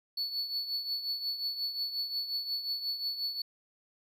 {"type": "tone with tremolo", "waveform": "triangle", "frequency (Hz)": 4435, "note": "C#8", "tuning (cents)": 0, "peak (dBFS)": -28, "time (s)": [0.17, 3.42], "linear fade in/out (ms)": 5, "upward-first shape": "triangle", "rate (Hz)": 5.6, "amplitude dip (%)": 70, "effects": []}